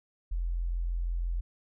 sine tone, 43 Hz, F1, 26 cents flat, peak -28 dBFS, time 0.31-1.41 s, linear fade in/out 10 ms, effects none

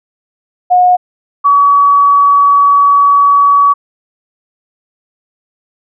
sine tone pair in turn, 723 / 1135.1 Hz, F#5 / C#6, -40 / +41 cents, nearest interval minor sixth, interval 781 cents, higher second, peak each -4 dBFS, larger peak neither, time 0.7-0.97 / 1.44-3.74 s, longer second, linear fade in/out 20 ms, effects none

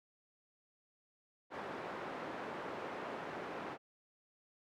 pink band-pass noise, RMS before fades -44 dBFS, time 1.5-3.78 s, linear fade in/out 50 ms, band 310 to 1500 Hz, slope 12 dB/octave, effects none

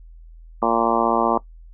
harmonic tone, 115.6 Hz, A#2, 14 cents flat, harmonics 2 / 3 / 4 / 5 / 6 / 7 / 8 / 9 / 10, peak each -25 / -25 / -25 / -25 / -25 / -25 / -25 / -25 / -25 dBFS, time 0.62-1.38 s, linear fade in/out 5 ms, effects noise-tail reverb RT60 0.1 s tail -19 dB re dry + added 41 Hz sine -40 dBFS peak until 1.73 s

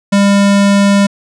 square tone, 200 Hz, G3, 35 cents sharp, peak -7 dBFS, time 0.12-1.07 s, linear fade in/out 10 ms, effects resampled to 22050 Hz

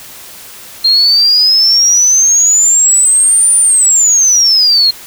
sine exponential two-way sweep, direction up then down, 4186 to 9397 to 4186 Hz, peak -5 dBFS, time 0.84-4.91 s, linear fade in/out 10 ms, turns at 3.56 s, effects white hiss -32 dBFS RMS until 5.06 s

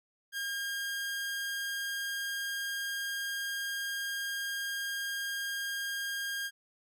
sawtooth tone, 1615 Hz, G#6, 49 cents flat, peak -30 dBFS, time 0.32-6.51 s, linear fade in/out 50 ms, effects none

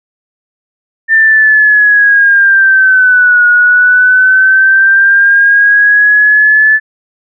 sine linear two-way sweep, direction down then up, 1796 to 1447 to 1743 Hz, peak -3 dBFS, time 1.08-6.8 s, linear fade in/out 50 ms, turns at 3.47 s, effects none

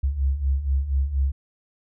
sine beating tone pair, 65.4 / 69.6 Hz, C2 / C#2, 0 / +8 cents, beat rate 4.2 Hz, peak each -26 / -21 dBFS, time 0.03-1.32 s, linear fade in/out 10 ms, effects none

